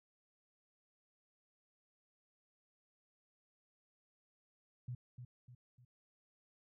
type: tone with echo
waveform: sine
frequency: 123.5 Hz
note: B2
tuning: in tune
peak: -40 dBFS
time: 4.88-4.95 s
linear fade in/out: 5 ms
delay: 300 ms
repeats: 3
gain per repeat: -7 dB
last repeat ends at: 5.85 s
effects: none